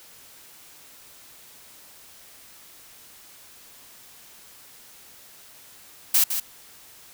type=noise with echo; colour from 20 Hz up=blue; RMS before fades=-18 dBFS; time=6.14-6.24 s; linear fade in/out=5 ms; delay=160 ms; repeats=1; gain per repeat=-8 dB; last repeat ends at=6.4 s; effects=white hiss -49 dBFS RMS until 7.13 s